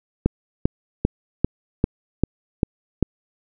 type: click train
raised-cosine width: 3 ms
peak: -3 dBFS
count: 8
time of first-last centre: 0.26-3.027 s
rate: 2.53 Hz
effects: none